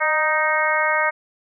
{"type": "harmonic tone with a mistuned harmonic", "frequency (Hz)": 311.1, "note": "D#4", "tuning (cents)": 0, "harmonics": [2, 3, 4, 5, 6, 7], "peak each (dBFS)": [-24, -24, -24, -24, -24, -24], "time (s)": [0, 1.11], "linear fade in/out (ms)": 20, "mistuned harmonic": 2, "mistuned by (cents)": -30, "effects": []}